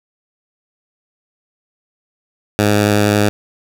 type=tone with vibrato; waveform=10% pulse; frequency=103.83 Hz; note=G#2; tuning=in tune; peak=-3 dBFS; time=2.59-3.29 s; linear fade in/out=0 ms; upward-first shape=triangle; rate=11 Hz; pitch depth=14 cents each way; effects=none